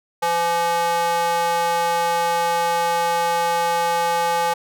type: tone with high-pass filter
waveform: square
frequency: 170 Hz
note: F3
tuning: 46 cents flat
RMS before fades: -20 dBFS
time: 0.22-4.54 s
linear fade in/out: 10 ms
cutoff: 710 Hz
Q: 7.7
effects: none